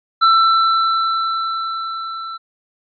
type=tone with level ramp; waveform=square; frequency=1335 Hz; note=E6; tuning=22 cents sharp; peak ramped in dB=-9 to -27 dBFS; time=0.21-2.38 s; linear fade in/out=20 ms; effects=resampled to 11025 Hz